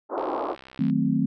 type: band-pass noise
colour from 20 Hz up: pink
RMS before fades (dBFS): -28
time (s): 0.09-0.56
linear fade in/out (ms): 50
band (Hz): 290 to 1200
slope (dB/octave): 48
type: click train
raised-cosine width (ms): 0.3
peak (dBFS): -28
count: 48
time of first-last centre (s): 0.18-0.899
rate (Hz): 65.4
type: chord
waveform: sine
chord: D# diminished seventh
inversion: none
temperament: equal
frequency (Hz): 155.56 / 185 / 220 / 261.6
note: D#3 / F#3 / A3 / C4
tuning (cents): 0 / 0 / 0 / 0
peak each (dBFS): -27 / -27 / -25 / -24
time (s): 0.79-1.26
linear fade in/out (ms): 5
effects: none